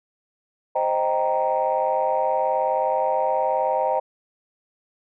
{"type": "chord", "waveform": "sine", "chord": "C minor seventh", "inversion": "none", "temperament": "equal", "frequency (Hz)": [523.3, 622.3, 784, 932.3], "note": ["C5", "Eb5", "G5", "Bb5"], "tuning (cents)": [0, 0, 0, 0], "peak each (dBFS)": -24, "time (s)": [0.75, 4], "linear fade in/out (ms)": 10, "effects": ["tanh soft clip ceiling -11 dBFS"]}